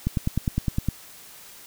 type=click train; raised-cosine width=5 ms; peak=-10 dBFS; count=9; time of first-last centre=0.07-0.886 s; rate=9.8 Hz; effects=white hiss -46 dBFS RMS until 1.66 s